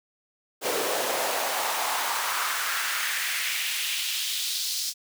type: noise with high-pass filter sweep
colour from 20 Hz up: pink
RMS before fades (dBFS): -28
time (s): 0.61-4.94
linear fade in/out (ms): 50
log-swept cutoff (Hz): 420 to 4900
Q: 2.1
effects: none